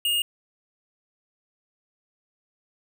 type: tone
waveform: square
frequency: 2844 Hz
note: F7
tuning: 31 cents sharp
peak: -22 dBFS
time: 0.05-0.22 s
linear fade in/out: 2 ms
effects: none